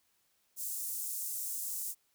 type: high-pass noise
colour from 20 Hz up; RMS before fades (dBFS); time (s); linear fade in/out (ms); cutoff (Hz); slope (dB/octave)
pink; -38; 0.56-1.95; 50; 7600; 24
effects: white hiss -74 dBFS RMS until 2.14 s